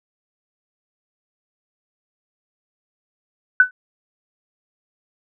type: tone with exponential decay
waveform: sine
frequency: 1500 Hz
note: F#6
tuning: 23 cents sharp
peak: -4 dBFS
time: 3.6-3.71 s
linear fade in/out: 2 ms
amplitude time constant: 23 ms
effects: none

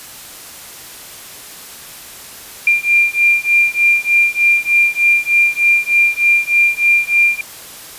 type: beating tone pair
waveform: sine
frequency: 2387 / 2390.3 Hz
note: D7 / D7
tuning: +28 / +30 cents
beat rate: 3.3 Hz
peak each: -13 dBFS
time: 2.67-7.41 s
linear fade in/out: 2 ms
effects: white hiss -34 dBFS RMS until 7.98 s + resampled to 32000 Hz

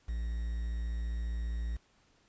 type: tone with quantisation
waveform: triangle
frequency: 57.4 Hz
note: A#1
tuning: 26 cents flat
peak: -30 dBFS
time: 0.08-1.77 s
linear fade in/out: 10 ms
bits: 9
effects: pink hiss -68 dBFS RMS until 2.28 s + resampled to 16000 Hz

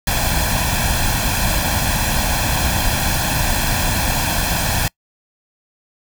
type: noise with comb filter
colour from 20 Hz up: pink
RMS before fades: -18 dBFS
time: 0.07-4.88 s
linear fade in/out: 2 ms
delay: 1.2 ms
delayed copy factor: +0.7
effects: noise-tail reverb RT60 0.1 s tail -25 dB re dry

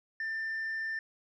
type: tone with tanh clipping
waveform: sine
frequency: 1787 Hz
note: A6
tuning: 26 cents sharp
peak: -33 dBFS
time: 0.2-0.99 s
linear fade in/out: 2 ms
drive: 1 dB
effects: none

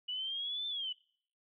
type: linear two-way sweep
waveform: sine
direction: up then down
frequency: 2935 to 3570 to 2935 Hz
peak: -35 dBFS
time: 0.08-0.93 s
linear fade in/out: 10 ms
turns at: 0.67 s
effects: noise-tail reverb RT60 0.6 s tail -25 dB re dry

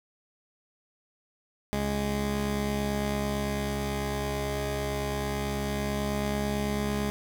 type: tone pair together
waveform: 15% pulse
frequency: 69.04 / 206.9 Hz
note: C#2 / G#3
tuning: -6 / -6 cents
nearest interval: octave + perfect fifth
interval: 1900 cents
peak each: -25 / -24 dBFS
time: 1.73-7.1 s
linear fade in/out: 0 ms
effects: none

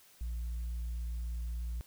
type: tone with tanh clipping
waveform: sine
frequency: 58.27 Hz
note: A#1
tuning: in tune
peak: -35 dBFS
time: 0.21-1.81 s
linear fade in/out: 0 ms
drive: 1 dB
effects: white hiss -61 dBFS RMS until 1.86 s

